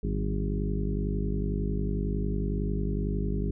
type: harmonic tone with a mistuned harmonic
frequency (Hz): 51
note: G#1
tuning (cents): -31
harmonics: 1 / 2 / 3 / 4 / 5 / 6 / 7 / 8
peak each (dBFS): -29 / -36 / -34 / -34 / -39 / -40 / -41 / -38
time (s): 0.03-3.51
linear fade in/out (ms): 5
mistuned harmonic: 4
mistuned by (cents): -74
effects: none